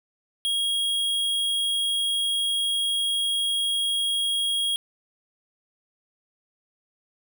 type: tone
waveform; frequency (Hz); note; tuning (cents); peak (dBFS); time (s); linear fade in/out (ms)
square; 3284; G#7; -20; -23; 0.45-4.76; 0
effects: none